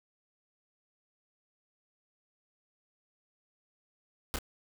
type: noise with echo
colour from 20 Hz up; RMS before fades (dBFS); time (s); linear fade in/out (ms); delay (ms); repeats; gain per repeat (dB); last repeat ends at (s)
pink; -32; 4.34-4.36; 0; 27; 1; -5; 4.387
effects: none